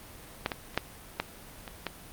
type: clicks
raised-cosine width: 0.3 ms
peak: -10 / -15 / -29 / -8 / -11 / -23 / -15 dBFS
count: 7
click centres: 0.461 / 0.518 / 0.745 / 0.776 / 1.2 / 1.678 / 1.867 s
effects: pink hiss -48 dBFS RMS until 2.12 s + Opus 32 kbps